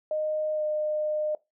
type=tone with pitch glide; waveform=sine; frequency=616 to 608.9 Hz; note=D#5 to D#5; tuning=-17 to -38 cents; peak=-25 dBFS; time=0.11-1.35 s; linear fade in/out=2 ms; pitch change=-21 cents; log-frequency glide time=0.54-0.63 s; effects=noise-tail reverb RT60 0.2 s tail -20 dB re dry